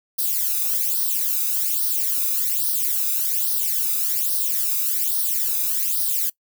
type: noise with flanger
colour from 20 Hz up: violet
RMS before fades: -22 dBFS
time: 0.18-6.3 s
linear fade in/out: 10 ms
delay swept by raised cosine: 0.2 to 0.82 ms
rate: 1.2 Hz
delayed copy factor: +0.9
effects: noise-tail reverb RT60 0.1 s tail -23 dB re dry